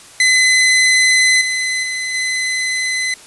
sawtooth tone with level steps, 2028 Hz, B6, 45 cents sharp, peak -6 / -13 / -16 / -13 dBFS, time 0.2-3.14 s, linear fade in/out 2 ms, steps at 1.41 / 1.83 / 2.14 s, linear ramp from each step 5 ms, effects white hiss -40 dBFS RMS until 3.26 s + resampled to 24000 Hz

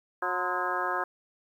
harmonic tone with a mistuned harmonic, 181.4 Hz, F#3, 34 cents flat, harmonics 2 / 3 / 4 / 5 / 6 / 7 / 8 / 9, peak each -37 / -38 / -35 / -38 / -33 / -33 / -39 / -34 dBFS, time 0.22-1.04 s, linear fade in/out 5 ms, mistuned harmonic 6, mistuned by -84 cents, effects 10-bit

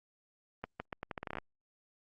accelerating click train, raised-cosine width 0.5 ms, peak -23 dBFS, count 13, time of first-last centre 0.64-1.385 s, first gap 160 ms, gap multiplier 0.8, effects Opus 32 kbps

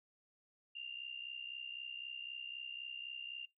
sine tone with amplitude modulation, 2794 Hz, F7, in tune, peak -40 dBFS, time 0.75-3.46 s, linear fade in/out 10 ms, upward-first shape sine, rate 63.9 Hz, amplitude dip 75%, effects noise-tail reverb RT60 0.2 s tail -24 dB re dry

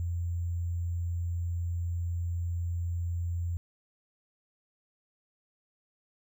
sine tone with sample-and-hold, 86 Hz, F2, 26 cents flat, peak -29 dBFS, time 0-3.57 s, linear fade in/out 0 ms, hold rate 7350 Hz, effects none

